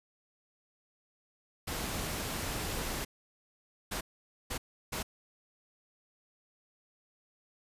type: noise bursts at uneven times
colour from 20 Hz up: pink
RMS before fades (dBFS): -36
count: 4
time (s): 1.67-3.05 / 3.91-4.01 / 4.5-4.58 / 4.92-5.03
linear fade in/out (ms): 10
effects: resampled to 32000 Hz